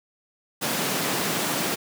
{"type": "high-pass noise", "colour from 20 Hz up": "pink", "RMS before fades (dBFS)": -26, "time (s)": [0.61, 1.76], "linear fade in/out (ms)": 20, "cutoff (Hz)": 160, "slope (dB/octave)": 24, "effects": []}